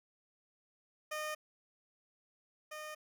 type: tone pair in turn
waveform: 15% pulse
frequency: 612 / 612 Hz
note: D#5 / D#5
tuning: -29 / -29 cents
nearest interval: unison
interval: 0 cents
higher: neither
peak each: -31 / -37 dBFS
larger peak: first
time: 1.11-1.35 / 2.71-2.95 s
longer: neither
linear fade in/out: 10 ms
effects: none